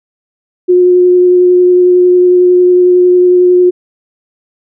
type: tone with vibrato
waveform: sine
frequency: 360 Hz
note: F#4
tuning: 47 cents flat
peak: -3 dBFS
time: 0.68-3.71 s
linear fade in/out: 20 ms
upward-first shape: sine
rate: 11 Hz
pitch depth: 10 cents each way
effects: none